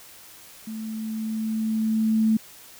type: tone with level ramp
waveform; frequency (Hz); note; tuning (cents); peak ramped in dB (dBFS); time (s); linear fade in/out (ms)
sine; 220; A3; 0; -31 to -16; 0.67-2.37; 5
effects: white hiss -47 dBFS RMS until 2.79 s